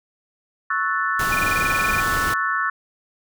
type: chord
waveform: sine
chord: F# minor seventh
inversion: second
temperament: equal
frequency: 1108.7 / 1318.5 / 1480 / 1760 Hz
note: C#6 / E6 / F#6 / A6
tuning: 0 / 0 / 0 / 0 cents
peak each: -25 dBFS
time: 0.7-2.7 s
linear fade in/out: 5 ms
type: noise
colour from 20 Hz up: pink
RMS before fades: -27 dBFS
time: 1.19-2.34 s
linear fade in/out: 5 ms
type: tone bursts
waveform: sine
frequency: 2426 Hz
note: D#7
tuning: 44 cents flat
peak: -21 dBFS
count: 15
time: 1.32-2.004 s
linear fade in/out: 5 ms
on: 26 ms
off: 21 ms
effects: none